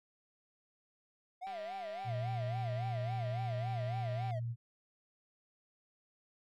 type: tone with vibrato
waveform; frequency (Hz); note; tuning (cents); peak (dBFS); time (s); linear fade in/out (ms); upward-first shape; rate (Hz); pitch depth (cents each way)
triangle; 699; F5; +1; -38; 1.41-4.4; 20; sine; 3.6; 190
type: click train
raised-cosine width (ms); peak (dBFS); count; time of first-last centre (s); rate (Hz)
0.3; -37; 563; 1.47-4.308; 198
type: tone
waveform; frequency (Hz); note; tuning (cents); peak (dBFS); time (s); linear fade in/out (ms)
sine; 117.2; A#2; +10; -35; 2.04-4.56; 50
effects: none